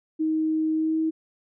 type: tone with pitch glide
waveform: sine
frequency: 314.9 to 318.9 Hz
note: D#4 to D#4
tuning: +21 to +43 cents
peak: -21 dBFS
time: 0.19-1.11 s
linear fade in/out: 20 ms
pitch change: +22 cents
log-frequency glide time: 0.73-0.99 s
effects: none